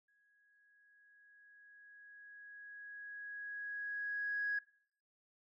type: tone with exponential growth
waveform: sine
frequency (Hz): 1661.2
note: G#6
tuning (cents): 0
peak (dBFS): -32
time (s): 0.08-4.59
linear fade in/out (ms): 5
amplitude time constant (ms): 980
effects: noise-tail reverb RT60 0.6 s tail -21 dB re dry + tanh soft clip ceiling -28 dBFS